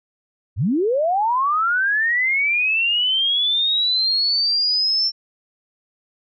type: linear sweep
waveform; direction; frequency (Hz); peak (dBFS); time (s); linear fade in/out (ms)
sine; up; 73.42 to 5410; -16; 0.56-5.12; 50
effects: none